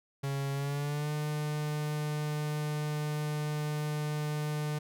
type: tone with pitch glide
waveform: 45% pulse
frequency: 138.59 to 150.26 Hz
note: C#3 to D3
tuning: 0 to +40 cents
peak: -31 dBFS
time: 0.23-4.79 s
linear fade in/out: 10 ms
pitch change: +140 cents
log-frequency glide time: 0.53-1.11 s
effects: none